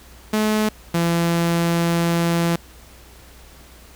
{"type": "tone pair in turn", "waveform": "sawtooth", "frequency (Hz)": [214.7, 169.33], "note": ["A3", "E3"], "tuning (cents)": [-42, 47], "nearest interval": "major third", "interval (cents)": 411, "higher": "first", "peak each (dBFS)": -13, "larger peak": "neither", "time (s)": [[0.33, 0.69], [0.94, 2.56]], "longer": "second", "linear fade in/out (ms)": 5, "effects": ["added 60 Hz sine -46 dBFS peak until 3.95 s", "pink hiss -47 dBFS RMS until 3.95 s"]}